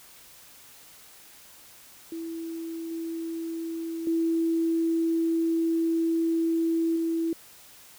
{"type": "tone with level steps", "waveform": "sine", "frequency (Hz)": 329.6, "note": "E4", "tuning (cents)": 0, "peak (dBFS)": [-32, -30, -22, -24], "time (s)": [2.12, 7.33], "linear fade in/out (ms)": 2, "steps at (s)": [2.91, 4.07, 6.96], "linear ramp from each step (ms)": 2, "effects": ["white hiss -51 dBFS RMS until 7.98 s"]}